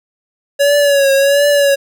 square tone with vibrato, 562 Hz, C#5, 24 cents sharp, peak -9 dBFS, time 0.59-1.76 s, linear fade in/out 20 ms, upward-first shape triangle, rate 1.4 Hz, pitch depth 61 cents each way, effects none

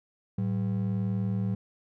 triangle ring-modulated tone, 150 Hz, D3, 37 cents sharp, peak -21 dBFS, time 0.38-1.55 s, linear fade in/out 5 ms, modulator 40.4 Hz, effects none

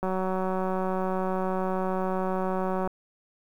click train, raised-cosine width 1 ms, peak -16 dBFS, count 533, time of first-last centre 0.03-2.875 s, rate 187 Hz, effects 9-bit

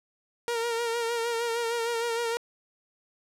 sawtooth tone with vibrato, 465.8 Hz, A#4, 1 cent flat, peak -23 dBFS, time 0.48-2.37 s, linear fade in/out 0 ms, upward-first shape sine, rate 6.5 Hz, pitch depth 40 cents each way, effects low-pass 11000 Hz 12 dB/octave

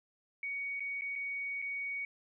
sine tone with dropouts, 2240 Hz, C#7, 18 cents sharp, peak -35 dBFS, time 0.43-2.05 s, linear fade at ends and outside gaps 2 ms, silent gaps 0.797-0.804 / 1.011-1.019 / 1.155-1.159 / 1.618-1.623 s, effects none

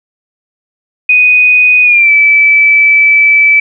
sine tone with pitch glide, 2489 to 2309 Hz, D#7 to D7, 0 to -30 cents, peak -3 dBFS, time 1.09-3.6 s, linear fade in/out 5 ms, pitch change -130 cents, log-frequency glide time 1.83-2.11 s, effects none

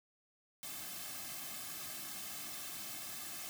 white noise with comb filter, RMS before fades -45 dBFS, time 0.63-3.49 s, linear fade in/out 0 ms, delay 2.1 ms, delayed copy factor -0.85, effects none

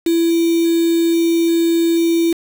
sine tone with quantisation, 334.1 Hz, E4, 23 cents sharp, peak -12 dBFS, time 0.06-2.33 s, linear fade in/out 5 ms, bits 4, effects none

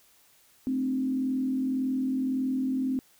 sine tone with frequency modulation, 261.2 Hz, C4, 3 cents flat, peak -25 dBFS, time 0.67-2.99 s, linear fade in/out 0 ms, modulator 41.8 Hz, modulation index 0.51, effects white hiss -61 dBFS RMS until 3.19 s

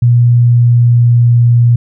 sine tone with pitch glide, 120.3 to 119.33 Hz, B2 to A#2, -45 to +41 cents, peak -4 dBFS, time 0.02-1.76 s, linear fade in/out 5 ms, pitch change -14 cents, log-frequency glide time 0.32-1.37 s, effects none

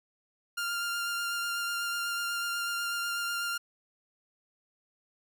sawtooth tone with vibrato, 1396.9 Hz, F6, in tune, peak -27 dBFS, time 0.57-3.58 s, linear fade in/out 10 ms, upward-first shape sine, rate 8.1 Hz, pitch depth 12 cents each way, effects none

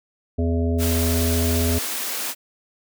harmonic tone, 83.5 Hz, E2, 23 cents sharp, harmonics 1 / 3 / 5 / 7 / 8, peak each -20 / -24 / -28 / -34 / -34 dBFS, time 0.38-1.79 s, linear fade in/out 10 ms
white high-pass noise, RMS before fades -27 dBFS, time 0.78-2.35 s, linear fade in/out 50 ms, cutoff 210 Hz, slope 48 dB/octave
effects none

